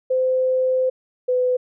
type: tone pair in turn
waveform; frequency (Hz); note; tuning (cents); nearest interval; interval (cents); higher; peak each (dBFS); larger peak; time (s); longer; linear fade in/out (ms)
sine; 515 / 502.4; C5 / B4; -28 / +30; unison; 42; first; -16; neither; 0.1-0.9 / 1.28-1.57; first; 10
effects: none